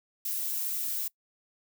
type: noise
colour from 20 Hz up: violet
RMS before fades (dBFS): -32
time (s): 0.25-1.08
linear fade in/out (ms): 5
effects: noise-tail reverb RT60 0.1 s tail -23 dB re dry